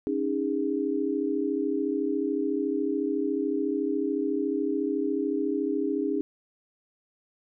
sine chord, C# suspended second, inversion none, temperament equal with one note detuned, 277.2 / 311.1 / 408.4 Hz, C#4 / D#4 / G#4, 0 / 0 / -29 cents, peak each -29 dBFS, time 0.07-6.21 s, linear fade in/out 0 ms, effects none

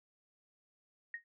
sine tone with exponential decay, 1864.7 Hz, A#6, in tune, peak -35 dBFS, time 1.14-1.24 s, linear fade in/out 2 ms, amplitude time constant 20 ms, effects none

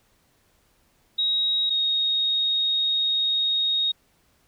sine tone pair in turn, 3800 / 3739 Hz, A#7 / A#7, +33 / +4 cents, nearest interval unison, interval 29 cents, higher first, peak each -20 dBFS, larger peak neither, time 1.18-1.7 / 1.7-3.92 s, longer second, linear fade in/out 10 ms, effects pink hiss -64 dBFS RMS until 4.47 s

